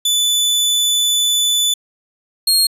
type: tone pair in turn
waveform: sawtooth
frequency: 3488 / 4257 Hz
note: A7 / C8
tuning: -16 / +29 cents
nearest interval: minor third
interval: 345 cents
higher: second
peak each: -10 / -8 dBFS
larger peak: second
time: 0.05-1.74 / 2.47-2.67 s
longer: first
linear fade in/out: 5 ms
effects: resampled to 32000 Hz